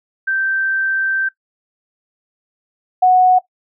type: tone pair in turn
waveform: sine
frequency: 1561 / 736.7 Hz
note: G6 / F#5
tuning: -8 / -8 cents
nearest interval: octave + minor second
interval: 1300 cents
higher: first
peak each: -15 / -7 dBFS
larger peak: second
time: 0.27-1.29 / 3.02-3.39 s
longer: first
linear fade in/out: 10 ms
effects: noise-tail reverb RT60 0.1 s tail -17 dB re dry